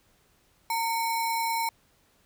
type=tone with sample-and-hold; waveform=sine; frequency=915 Hz; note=A#5; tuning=32 cents flat; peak=-25 dBFS; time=0.7-1.69 s; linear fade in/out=2 ms; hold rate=3150 Hz; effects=pink hiss -65 dBFS RMS until 2.25 s